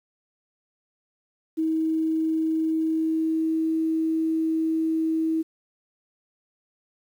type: tone with pitch glide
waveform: sine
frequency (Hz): 319.4 to 321.3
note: D#4 to E4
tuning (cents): +45 to -44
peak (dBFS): -21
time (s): 1.57-5.43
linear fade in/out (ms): 20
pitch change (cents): +11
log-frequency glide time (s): 2.66-3.79
effects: 9-bit